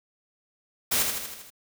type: noise with echo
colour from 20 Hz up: white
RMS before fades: -24 dBFS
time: 0.91-1.03 s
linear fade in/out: 10 ms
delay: 79 ms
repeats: 6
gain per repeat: -4 dB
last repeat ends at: 1.504 s
effects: none